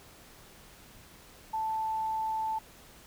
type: tone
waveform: sine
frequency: 880 Hz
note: A5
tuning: in tune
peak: -29 dBFS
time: 1.53-2.59 s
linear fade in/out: 10 ms
effects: pink hiss -54 dBFS RMS until 3.06 s